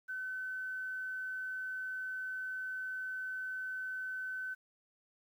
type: tone with quantisation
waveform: sine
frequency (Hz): 1519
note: F#6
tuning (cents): +45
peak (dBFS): -37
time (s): 0.08-4.55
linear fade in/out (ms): 20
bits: 11
effects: none